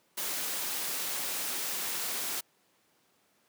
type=noise; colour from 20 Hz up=white; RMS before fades=-34 dBFS; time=0.17-2.41 s; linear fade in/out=10 ms; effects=pink hiss -69 dBFS RMS until 3.48 s + high-pass 200 Hz 12 dB/octave